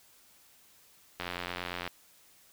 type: click train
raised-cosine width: 0.3 ms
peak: -19 dBFS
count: 61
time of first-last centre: 1.2-1.876 s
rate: 88.7 Hz
effects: white hiss -61 dBFS RMS until 2.52 s